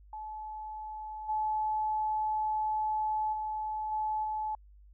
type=tone with level steps; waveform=sine; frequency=861 Hz; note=A5; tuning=38 cents flat; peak=-38 / -28 / -32 / -29 / -31 dBFS; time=0.13-4.55 s; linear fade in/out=2 ms; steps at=1.28 / 3.32 / 3.91 / 4.23 s; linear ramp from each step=20 ms; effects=added 50 Hz sine -53 dBFS peak until 4.93 s